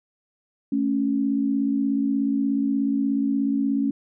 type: tone pair together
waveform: sine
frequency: 220.5 / 277.2 Hz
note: A3 / C#4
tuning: +4 / 0 cents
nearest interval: major third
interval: 396 cents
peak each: -25 / -21 dBFS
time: 0.72-3.91 s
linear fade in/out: 5 ms
effects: none